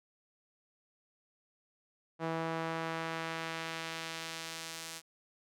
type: tone with band-pass filter sweep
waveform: sawtooth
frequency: 163.3 Hz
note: E3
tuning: 16 cents flat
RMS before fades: -39 dBFS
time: 2.19-5.02 s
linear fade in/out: 50 ms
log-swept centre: 750 to 7400 Hz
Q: 0.7
effects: none